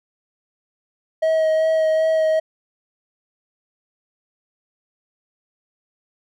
triangle tone with vibrato, 636 Hz, D#5, 38 cents sharp, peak -13 dBFS, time 1.22-2.4 s, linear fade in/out 10 ms, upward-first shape sine, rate 2.6 Hz, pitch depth 14 cents each way, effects none

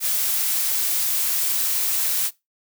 blue noise, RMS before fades -22 dBFS, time 0-2.31 s, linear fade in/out 50 ms, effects noise-tail reverb RT60 0.2 s tail -20 dB re dry

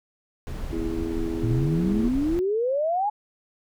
brown noise, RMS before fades -31 dBFS, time 0.47-2.39 s, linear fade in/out 0 ms
harmonic tone, 82.41 Hz, E2, in tune, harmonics 3 / 4 / 5, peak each -33 / -28 / -34 dBFS, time 0.72-2.09 s, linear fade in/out 10 ms
sine exponential sweep, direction up, 109.5 to 855 Hz, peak -21 dBFS, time 1.43-3.1 s, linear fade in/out 10 ms
effects none

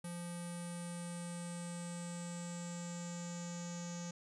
square tone with low-pass filter sweep, 173.3 Hz, F3, 13 cents flat, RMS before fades -44 dBFS, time 0.04-4.11 s, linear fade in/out 5 ms, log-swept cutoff 9900 to 6600 Hz, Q 8.7, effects none

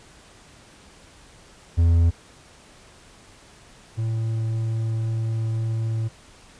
triangle tone pair in turn, 84.1 / 112.26 Hz, E2 / A2, +35 / +35 cents, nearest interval perfect fourth, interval 500 cents, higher second, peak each -12 / -20 dBFS, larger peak first, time 1.77-2.11 / 3.97-6.09 s, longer second, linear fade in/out 20 ms, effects pink hiss -50 dBFS RMS until 6.59 s + resampled to 22050 Hz

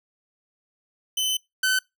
sawtooth tone pair in turn, 3041 / 1520.5 Hz, F#7 / F#6, +47 / +47 cents, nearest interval octave, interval 1200 cents, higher first, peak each -19 / -16 dBFS, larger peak second, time 1.17-1.37 / 1.63-1.79 s, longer first, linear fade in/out 5 ms, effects noise-tail reverb RT60 0.2 s tail -25 dB re dry

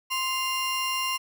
35% pulse tone pair together, 1046.5 / 2794 Hz, C6 / F7, 0 / 0 cents, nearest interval octave + perfect fourth, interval 1700 cents, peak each -27 dBFS, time 0.1-1.18 s, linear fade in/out 20 ms, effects none

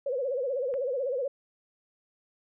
sine tone with vibrato, 523.3 Hz, C5, in tune, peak -27 dBFS, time 0.06-1.28 s, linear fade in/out 5 ms, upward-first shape sine, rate 16 Hz, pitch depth 140 cents each way
click, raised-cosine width 0.5 ms, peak -31 dBFS, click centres 0.74 s
effects none

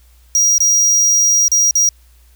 square tone with dropouts, 5730 Hz, F8, 44 cents sharp, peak -10 dBFS, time 0.35-1.89 s, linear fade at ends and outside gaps 1 ms, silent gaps 0.581-0.604 / 1.481-1.517 / 1.71-1.754 s, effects added 60 Hz sine -45 dBFS peak until 2.35 s + white hiss -55 dBFS RMS until 2.35 s

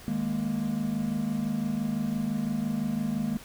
triangle chord, D# suspended fourth, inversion none, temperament just, 155.56 / 207.4 / 233.3 Hz, D#3 / G#3 / A#3, 0 / -2 / +2 cents, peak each -33 / -28 / -28 dBFS, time 0.08-3.37 s, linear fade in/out 0 ms, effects pink hiss -48 dBFS RMS until 3.44 s

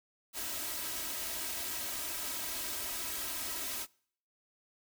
white noise with comb filter, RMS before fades -38 dBFS, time 0.33-3.87 s, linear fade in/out 50 ms, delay 3.1 ms, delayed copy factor +0.75, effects noise-tail reverb RT60 0.6 s tail -25 dB re dry

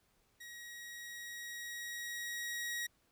sawtooth tone with level ramp, 1899 Hz, A#6, 32 cents sharp, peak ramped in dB -45 to -33 dBFS, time 0.4-2.87 s, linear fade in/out 10 ms, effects pink hiss -74 dBFS RMS until 3.11 s

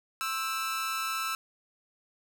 sawtooth tone with amplitude modulation, 1318.5 Hz, E6, in tune, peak -23 dBFS, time 0.21-1.35 s, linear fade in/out 0 ms, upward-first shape sine, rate 263 Hz, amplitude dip 75%, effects none

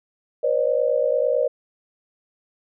sine tone cluster, 492 / 541 / 603 Hz, B4 / C#5 / D5, -7 / -42 / +46 cents, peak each -22 dBFS, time 0.43-1.48 s, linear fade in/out 10 ms, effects none

